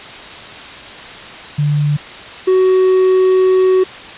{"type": "tone pair in turn", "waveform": ["sine", "triangle"], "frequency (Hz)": [147.1, 373.6], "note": ["D3", "F#4"], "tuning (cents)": [3, 17], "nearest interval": "octave + major third", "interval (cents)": 1614, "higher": "second", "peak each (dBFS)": [-11, -6], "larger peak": "second", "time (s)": [[1.58, 1.97], [2.47, 3.84]], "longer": "second", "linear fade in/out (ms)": 10, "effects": ["white hiss -31 dBFS RMS until 4.17 s", "resampled to 8000 Hz"]}